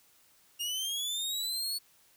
sawtooth linear sweep, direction up, 2813 to 4435 Hz, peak -29 dBFS, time 0.59-1.79 s, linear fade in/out 20 ms, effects white hiss -64 dBFS RMS until 2.16 s

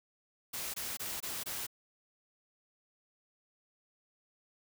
white noise bursts, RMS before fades -39 dBFS, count 5, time 0.53-1.668 s, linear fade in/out 10 ms, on 210 ms, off 22 ms, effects none

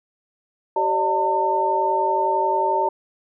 sine tone cluster, 383.6 / 558 / 609 / 903 Hz, G4 / C#5 / D#5 / A5, -37 / +11 / -37 / +45 cents, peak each -25 / -28 / -26 / -19 dBFS, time 0.76-2.89 s, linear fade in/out 5 ms, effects none

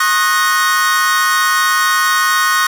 45% pulse chord, D# minor seventh, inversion third, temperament equal with one note detuned, 1081.5 / 1244.5 / 1480 / 1864.7 Hz, C#6 / D#6 / F#6 / A#6, -43 / 0 / 0 / 0 cents, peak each -17 dBFS, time 0-2.67 s, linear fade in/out 5 ms, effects none

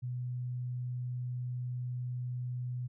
sine tone, 124.2 Hz, B2, 10 cents sharp, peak -34 dBFS, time 0.02-2.88 s, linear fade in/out 20 ms, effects none

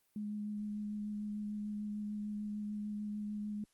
sine tone with vibrato, 209 Hz, G#3, 11 cents sharp, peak -37 dBFS, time 0.16-3.64 s, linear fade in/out 2 ms, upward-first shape sine, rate 6.7 Hz, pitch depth 12 cents each way, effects white hiss -75 dBFS RMS until 3.73 s + Opus 32 kbps

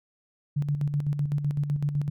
sine tone with tremolo, 145.1 Hz, D3, 21 cents flat, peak -22 dBFS, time 0.56-2.1 s, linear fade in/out 10 ms, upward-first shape square, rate 7.9 Hz, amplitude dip 55%, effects none

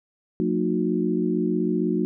sine tone cluster, 181.2 / 227.6 / 306.6 / 362.3 Hz, F#3 / A#3 / D#4 / F#4, -36 / -41 / -25 / -36 cents, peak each -26 dBFS, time 0.4-2.05 s, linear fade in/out 0 ms, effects none

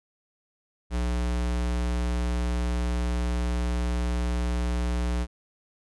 square tone, 60 Hz, B1, 49 cents flat, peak -25 dBFS, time 0.9-5.27 s, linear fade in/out 50 ms, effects resampled to 24000 Hz

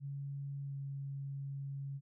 sine tone with pitch glide, 139.9 to 138.53 Hz, C#3 to C#3, +16 to -1 cents, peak -39 dBFS, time 0-2.01 s, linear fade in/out 50 ms, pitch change -17 cents, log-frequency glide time 0.63-0.75 s, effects none

